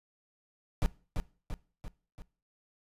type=noise with echo; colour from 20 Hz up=brown; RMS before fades=-25 dBFS; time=0.82-0.86 s; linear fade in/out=0 ms; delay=340 ms; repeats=4; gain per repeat=-5 dB; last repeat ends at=2.22 s; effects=noise-tail reverb RT60 0.4 s tail -21 dB re dry + resampled to 32000 Hz